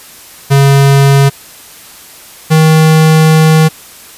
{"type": "tone pair in turn", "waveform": "square", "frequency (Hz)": [138.59, 157.91], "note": ["C#3", "D#3"], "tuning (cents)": [0, 26], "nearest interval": "major second", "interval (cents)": 226, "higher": "second", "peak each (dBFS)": -4, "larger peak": "neither", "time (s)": [[0.5, 1.3], [2.5, 3.69]], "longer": "second", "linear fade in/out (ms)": 20, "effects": ["white hiss -34 dBFS RMS until 4.17 s", "resampled to 32000 Hz"]}